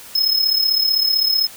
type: tone with amplitude modulation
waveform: square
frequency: 5170 Hz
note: E8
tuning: 34 cents flat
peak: -12 dBFS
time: 0.15-1.47 s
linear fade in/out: 5 ms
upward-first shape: sine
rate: 35.7 Hz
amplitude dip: 65%
effects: white hiss -39 dBFS RMS until 1.56 s